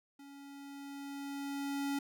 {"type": "tone with level ramp", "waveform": "square", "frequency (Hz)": 280, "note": "C#4", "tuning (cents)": 18, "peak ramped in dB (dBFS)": [-52, -33], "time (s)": [0.19, 1.99], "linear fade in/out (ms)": 5, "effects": []}